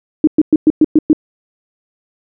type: tone bursts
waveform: sine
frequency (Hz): 308.7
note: D#4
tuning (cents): -14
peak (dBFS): -4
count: 7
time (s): 0.24-1.131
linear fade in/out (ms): 2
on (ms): 33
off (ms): 110
effects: none